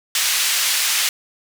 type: band-pass noise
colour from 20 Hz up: pink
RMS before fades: -19 dBFS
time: 0.15-1.09 s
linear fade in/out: 2 ms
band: 2300 to 13000 Hz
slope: 12 dB/octave
effects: none